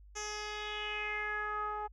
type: tone with low-pass filter sweep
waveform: 10% pulse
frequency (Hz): 421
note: G#4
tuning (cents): +24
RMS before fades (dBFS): -38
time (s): 0.15-1.88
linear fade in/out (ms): 20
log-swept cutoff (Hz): 6600 to 950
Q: 4.2
effects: added 50 Hz sine -53 dBFS peak until 1.92 s